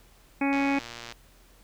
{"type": "harmonic tone", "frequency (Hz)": 277.7, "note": "C#4", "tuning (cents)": 3, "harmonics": [1, 2, 3, 4, 5, 6, 7, 8, 9], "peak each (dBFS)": [-24, -35, -31, -40, -41, -40, -41, -34, -35], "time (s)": [0.41, 0.79], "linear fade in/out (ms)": 5}
{"type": "click train", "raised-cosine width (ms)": 0.2, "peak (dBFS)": -22, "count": 71, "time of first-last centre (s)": [0.53, 1.123], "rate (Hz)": 118}
{"effects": ["added 42 Hz sine -56 dBFS peak until 1.63 s", "pink hiss -59 dBFS RMS until 1.63 s"]}